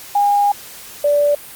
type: tone pair in turn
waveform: sine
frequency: 814 / 581.8 Hz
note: G#5 / D5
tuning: -35 / -16 cents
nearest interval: tritone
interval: 581 cents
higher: first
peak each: -11 dBFS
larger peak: neither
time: 0.15-0.52 / 1.04-1.35 s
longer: first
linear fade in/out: 5 ms
effects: white hiss -36 dBFS RMS until 1.55 s + Opus 48 kbps